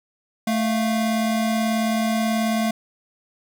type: tone pair together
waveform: square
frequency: 220 / 698.5 Hz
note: A3 / F5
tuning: 0 / 0 cents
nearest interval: octave + minor sixth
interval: 2000 cents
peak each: -21 / -27 dBFS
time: 0.47-2.71 s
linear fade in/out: 5 ms
effects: none